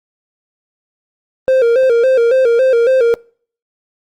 triangle tone with vibrato, 493.9 Hz, B4, in tune, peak -6 dBFS, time 1.48-3.14 s, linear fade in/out 0 ms, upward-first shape square, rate 3.6 Hz, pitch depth 98 cents each way, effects noise-tail reverb RT60 0.5 s tail -26 dB re dry + Opus 24 kbps

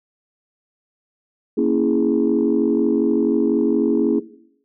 sine chord, A# half-diminished seventh, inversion none, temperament equal, 233.1 / 277.2 / 329.6 / 415.3 Hz, A#3 / C#4 / E4 / G#4, 0 / 0 / 0 / 0 cents, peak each -20 dBFS, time 1.57-4.2 s, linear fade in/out 10 ms, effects noise-tail reverb RT60 0.7 s tail -17 dB re dry + tanh soft clip ceiling -7 dBFS

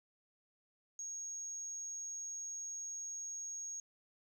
sine tone, 6570 Hz, G#8, 20 cents flat, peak -40 dBFS, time 0.99-3.8 s, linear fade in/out 2 ms, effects tanh soft clip ceiling -37 dBFS

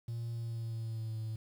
triangle tone with pitch glide, 116.54 to 110.44 Hz, A#2 to A2, 0 to +7 cents, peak -33 dBFS, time 0.08-1.36 s, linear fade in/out 5 ms, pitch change -93 cents, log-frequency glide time 0.31-1.17 s, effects tanh soft clip ceiling -30 dBFS + 10-bit

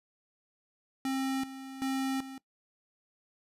square tone with tremolo, 266.6 Hz, C4, 33 cents sharp, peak -30 dBFS, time 1.05-2.38 s, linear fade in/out 2 ms, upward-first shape square, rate 1.3 Hz, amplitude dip 75%, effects noise-tail reverb RT60 0.1 s tail -20 dB re dry + resampled to 32000 Hz

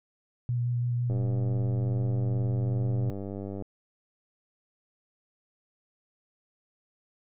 sine tone with vibrato, 121.1 Hz, B2, 34 cents flat, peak -25 dBFS, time 0.49-3.1 s, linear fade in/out 0 ms, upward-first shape square, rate 6 Hz, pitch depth 11 cents each way
click train, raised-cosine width 2 ms, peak -24 dBFS, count 250, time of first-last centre 1.1-3.623 s, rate 98.7 Hz
effects none

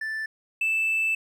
triangle tone pair in turn, 1762 / 2640 Hz, A6 / E7, +2 / +2 cents, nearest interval perfect fifth, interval 700 cents, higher second, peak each -26 / -19 dBFS, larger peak second, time 0.01-0.26 / 0.61-1.15 s, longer second, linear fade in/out 5 ms, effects tanh soft clip ceiling -17 dBFS

